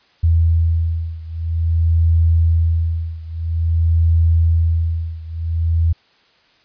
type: beating tone pair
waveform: sine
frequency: 82.41 / 82.91 Hz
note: E2 / E2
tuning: 0 / +11 cents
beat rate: 0.5 Hz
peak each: -15 / -17 dBFS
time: 0.23-5.93 s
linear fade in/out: 10 ms
effects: white hiss -55 dBFS RMS until 6.64 s + resampled to 11025 Hz